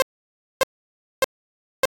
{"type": "tone bursts", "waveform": "sawtooth", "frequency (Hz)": 528, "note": "C5", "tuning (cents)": 16, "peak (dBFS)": -10, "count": 4, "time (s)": [0, 1.854], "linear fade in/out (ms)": 0, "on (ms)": 21, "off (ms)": 590, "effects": ["AAC 64 kbps"]}